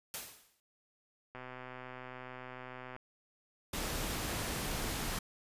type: noise with exponential decay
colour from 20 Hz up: white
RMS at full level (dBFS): -38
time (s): 0.14-0.6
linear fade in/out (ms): 0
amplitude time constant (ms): 100
type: click train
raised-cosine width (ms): 0.5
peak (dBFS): -31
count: 206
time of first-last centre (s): 1.35-2.964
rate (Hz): 127
type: noise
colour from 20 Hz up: pink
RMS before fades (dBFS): -37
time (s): 3.73-5.19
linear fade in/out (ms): 5
effects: resampled to 32000 Hz